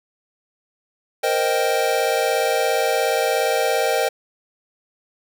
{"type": "chord", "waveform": "square", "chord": "C minor seventh", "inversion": "third", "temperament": "equal", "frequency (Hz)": [466.2, 523.3, 622.3, 784], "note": ["Bb4", "C5", "Eb5", "G5"], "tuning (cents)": [0, 0, 0, 0], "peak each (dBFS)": -24, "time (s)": [1.23, 4.09], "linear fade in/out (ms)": 10, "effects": []}